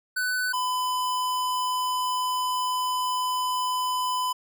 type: tone pair in turn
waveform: square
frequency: 1499 / 1006 Hz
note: F#6 / B5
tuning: +22 / +32 cents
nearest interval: perfect fifth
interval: 690 cents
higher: first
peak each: -25 dBFS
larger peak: neither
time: 0.16-0.53 / 0.53-4.33 s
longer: second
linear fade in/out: 10 ms
effects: none